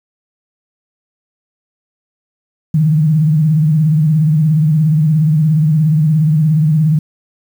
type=tone with vibrato; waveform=sine; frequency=154.8 Hz; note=D#3; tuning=9 cents flat; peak=-8 dBFS; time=2.74-6.99 s; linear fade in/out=5 ms; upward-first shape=sine; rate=17 Hz; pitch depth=90 cents each way; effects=7-bit